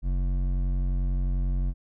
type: tone with hard clipping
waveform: sine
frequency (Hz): 45.66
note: F#1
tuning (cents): -22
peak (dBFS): -25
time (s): 0.02-1.74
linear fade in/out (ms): 50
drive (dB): 10
effects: none